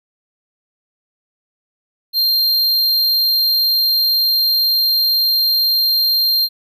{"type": "tone", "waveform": "square", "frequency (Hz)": 4186, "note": "C8", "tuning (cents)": 0, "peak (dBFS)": -13, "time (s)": [2.13, 6.49], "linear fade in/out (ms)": 50, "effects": []}